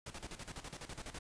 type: noise with tremolo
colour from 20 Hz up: pink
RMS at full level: -45 dBFS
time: 0.06-1.19 s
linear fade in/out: 5 ms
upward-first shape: square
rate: 12 Hz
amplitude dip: 75%
effects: resampled to 22050 Hz